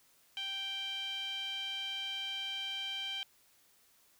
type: tone with band-pass filter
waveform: sawtooth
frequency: 784 Hz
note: G5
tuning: in tune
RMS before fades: -39 dBFS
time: 0.37-3.23 s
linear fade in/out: 0 ms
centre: 3000 Hz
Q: 7.8
effects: white hiss -67 dBFS RMS until 4.19 s